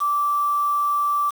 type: tone with quantisation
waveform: sine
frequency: 1166 Hz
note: D6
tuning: 13 cents flat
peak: -18 dBFS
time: 0-1.31 s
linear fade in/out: 20 ms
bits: 6
effects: none